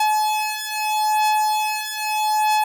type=beating tone pair; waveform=45% pulse; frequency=855 / 855.79 Hz; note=A5 / A5; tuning=-50 / -48 cents; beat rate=0.79 Hz; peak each=-22 / -21 dBFS; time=0-2.64 s; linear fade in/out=5 ms; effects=none